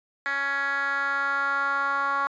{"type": "tone with band-pass filter sweep", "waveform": "10% pulse", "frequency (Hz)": 278.5, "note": "C#4", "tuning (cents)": 8, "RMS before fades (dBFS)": -26, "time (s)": [0.26, 2.27], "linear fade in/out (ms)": 0, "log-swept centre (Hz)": [1800, 1200], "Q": 4.1, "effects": ["resampled to 16000 Hz"]}